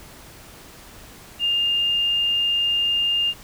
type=tone; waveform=sine; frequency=2812 Hz; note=F7; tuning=11 cents sharp; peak=-18 dBFS; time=1.39-3.34 s; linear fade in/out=50 ms; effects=pink hiss -44 dBFS RMS until 3.43 s